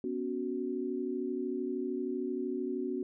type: chord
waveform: sine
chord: B suspended second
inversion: none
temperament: equal with one note detuned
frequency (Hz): 246.9 / 279.9 / 370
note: B3 / C#4 / F#4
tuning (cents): 0 / +17 / 0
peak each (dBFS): -37 / -37 / -35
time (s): 0.04-3.03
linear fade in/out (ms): 2
effects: none